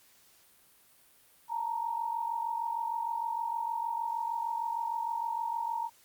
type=tone pair together; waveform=sine; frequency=889 / 935.5 Hz; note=A5 / A#5; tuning=+18 / +6 cents; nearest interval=minor second; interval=88 cents; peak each=-36 / -32 dBFS; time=1.48-5.9 s; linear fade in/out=50 ms; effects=white hiss -62 dBFS RMS until 6.04 s + Opus 48 kbps